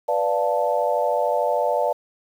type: chord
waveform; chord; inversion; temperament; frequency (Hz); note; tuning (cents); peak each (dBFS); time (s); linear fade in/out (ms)
sine; B half-diminished seventh; none; equal; 493.9 / 587.3 / 698.5 / 880; B4 / D5 / F5 / A5; 0 / 0 / 0 / 0; -25 / -22 / -25 / -25; 0.08-1.93; 10
effects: 8-bit